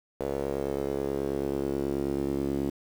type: tone with band-pass filter sweep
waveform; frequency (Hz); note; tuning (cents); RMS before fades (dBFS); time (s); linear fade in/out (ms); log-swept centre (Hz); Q
sawtooth; 69.3; C#2; 0; -30; 0.2-2.7; 5; 490 to 310; 3
effects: 8-bit